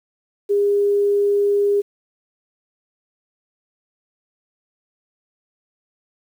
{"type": "tone", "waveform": "sine", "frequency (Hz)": 405.8, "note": "G#4", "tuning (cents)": -40, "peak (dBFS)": -14, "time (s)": [0.49, 1.82], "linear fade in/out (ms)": 20, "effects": ["8-bit"]}